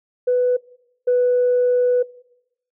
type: tone pair in turn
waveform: sine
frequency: 496.3 / 494.2 Hz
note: B4 / B4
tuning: +8 / +1 cents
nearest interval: unison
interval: 7 cents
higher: first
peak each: -13 / -12 dBFS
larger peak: second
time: 0.27-0.57 / 1.07-2.03 s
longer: second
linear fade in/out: 10 ms
effects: noise-tail reverb RT60 0.9 s tail -22 dB re dry + tanh soft clip ceiling -10 dBFS